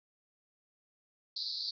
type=band-pass noise; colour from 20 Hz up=pink; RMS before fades=-38 dBFS; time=1.36-1.71 s; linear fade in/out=5 ms; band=4000 to 4900 Hz; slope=96 dB/octave; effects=none